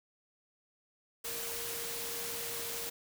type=tone in noise; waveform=sine; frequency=466.2 Hz; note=A#4; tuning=in tune; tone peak=-46 dBFS; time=1.24-2.9 s; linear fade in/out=10 ms; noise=white; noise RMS=-39 dBFS; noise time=1.24-2.9 s; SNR=-10 dB; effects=none